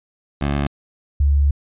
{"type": "tone pair in turn", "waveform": ["15% pulse", "sine"], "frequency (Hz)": [71.1, 71.1], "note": ["C#2", "C#2"], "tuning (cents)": [45, 45], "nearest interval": "unison", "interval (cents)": 0, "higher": "neither", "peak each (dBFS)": -12, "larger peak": "neither", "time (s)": [[0.41, 0.67], [1.2, 1.51]], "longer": "second", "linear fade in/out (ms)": 5, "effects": ["resampled to 8000 Hz"]}